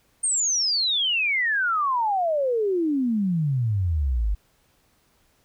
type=exponential sweep; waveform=sine; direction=down; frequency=8870 to 47.87 Hz; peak=-20 dBFS; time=0.23-4.35 s; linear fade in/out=10 ms; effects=pink hiss -64 dBFS RMS until 5.44 s